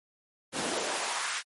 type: noise with high-pass filter sweep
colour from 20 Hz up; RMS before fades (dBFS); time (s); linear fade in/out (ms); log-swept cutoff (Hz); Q
pink; -32; 0.52-1.43; 50; 220 to 1700; 1.5
effects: MP3 48 kbps